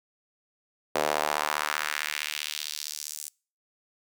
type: tone with high-pass filter sweep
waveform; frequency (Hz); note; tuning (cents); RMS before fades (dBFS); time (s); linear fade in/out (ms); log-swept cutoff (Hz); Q
sawtooth; 75.3; D2; +44; -31; 0.95-3.29; 5; 530 to 8000; 1.6
effects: noise-tail reverb RT60 0.4 s tail -26 dB re dry